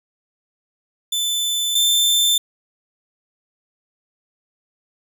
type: tone pair in turn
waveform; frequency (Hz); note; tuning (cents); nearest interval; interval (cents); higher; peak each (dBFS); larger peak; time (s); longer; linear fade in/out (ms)
sawtooth; 3520 / 3553; A7 / A7; 0 / +16; unison; 16; second; -16 / -11; second; 1.12-1.75 / 1.75-2.38; neither; 5
effects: none